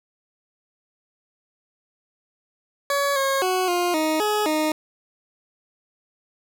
20% pulse tone with pitch steps, 564 / 543 / 370 / 353 / 312.8 / 421.7 / 309 Hz, C#5 / C#5 / F#4 / F4 / D#4 / G#4 / D#4, +30 / -36 / 0 / +19 / +9 / +26 / -12 cents, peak -15 dBFS, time 2.9-4.72 s, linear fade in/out 2 ms, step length 260 ms, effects none

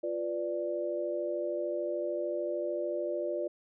sine chord, B diminished, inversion second, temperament equal, 349.2 / 493.9 / 587.3 Hz, F4 / B4 / D5, 0 / 0 / 0 cents, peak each -35 / -38 / -33 dBFS, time 0.03-3.48 s, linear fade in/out 10 ms, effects none

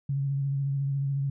sine tone with vibrato, 138.59 Hz, C#3, in tune, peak -25 dBFS, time 0.09-1.3 s, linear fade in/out 5 ms, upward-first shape triangle, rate 14 Hz, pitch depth 34 cents each way, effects none

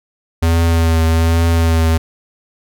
square tone with vibrato, 82.41 Hz, E2, in tune, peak -11 dBFS, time 0.42-1.98 s, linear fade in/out 10 ms, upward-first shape triangle, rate 1.2 Hz, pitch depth 29 cents each way, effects none

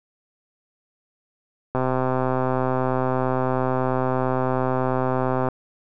click train, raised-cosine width 1 ms, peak -9 dBFS, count 483, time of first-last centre 1.75-5.486 s, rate 129 Hz, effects none

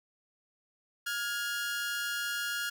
sawtooth tone pair together, 1415.5 / 1661.2 Hz, F6 / G#6, +23 / 0 cents, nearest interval minor third, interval 277 cents, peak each -30 / -33 dBFS, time 1.06-2.7 s, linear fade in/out 10 ms, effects none

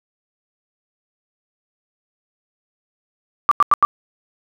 sine tone bursts, 1172 Hz, D6, 4 cents flat, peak -8 dBFS, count 4, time 3.49-3.85 s, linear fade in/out 0 ms, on 24 ms, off 88 ms, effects none

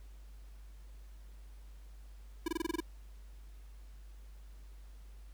square tone bursts, 330.1 Hz, E4, 2 cents sharp, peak -32 dBFS, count 8, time 2.46-2.804 s, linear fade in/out 5 ms, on 22 ms, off 24 ms, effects added 50 Hz sine -49 dBFS peak until 5.33 s + pink hiss -67 dBFS RMS until 5.33 s

